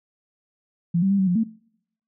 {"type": "tone with pitch steps", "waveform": "sine", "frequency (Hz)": [171.3, 193.2, 198.5, 190, 177.8, 224.6], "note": ["F3", "G3", "G3", "F#3", "F3", "A3"], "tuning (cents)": [-33, -25, 22, 46, 31, 36], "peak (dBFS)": -17, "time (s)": [0.94, 1.438], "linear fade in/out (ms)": 10, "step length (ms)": 83, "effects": ["noise-tail reverb RT60 0.7 s tail -23 dB re dry"]}